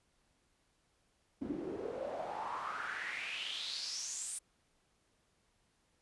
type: noise with band-pass filter sweep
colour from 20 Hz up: pink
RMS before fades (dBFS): -41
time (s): 1.41-4.39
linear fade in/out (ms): 10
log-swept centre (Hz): 260 to 9200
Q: 5.4
effects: pink hiss -75 dBFS RMS until 6.01 s + resampled to 24000 Hz